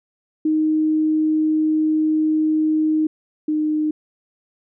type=tone pair in turn; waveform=sine; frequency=311.1 / 306.5 Hz; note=D#4 / D#4; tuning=0 / -26 cents; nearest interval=unison; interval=26 cents; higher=first; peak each=-15 / -17 dBFS; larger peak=first; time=0.45-3.07 / 3.48-3.91 s; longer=first; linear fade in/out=5 ms; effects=none